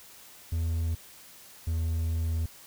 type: tone pair in turn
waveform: triangle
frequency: 82.41 / 81.79 Hz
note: E2 / E2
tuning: 0 / -13 cents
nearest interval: unison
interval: 13 cents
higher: first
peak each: -24 dBFS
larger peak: neither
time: 0.52-0.95 / 1.67-2.46 s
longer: second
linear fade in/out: 5 ms
effects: white hiss -51 dBFS RMS until 2.66 s